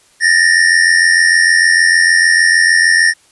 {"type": "tone pair together", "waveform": "square", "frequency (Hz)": [1778.1, 1864.7], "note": ["A6", "A#6"], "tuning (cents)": [18, 0], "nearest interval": "minor second", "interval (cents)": 82, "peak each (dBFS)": -11, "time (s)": [0.2, 3.14], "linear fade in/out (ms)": 50, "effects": ["white hiss -50 dBFS RMS until 3.31 s", "resampled to 24000 Hz"]}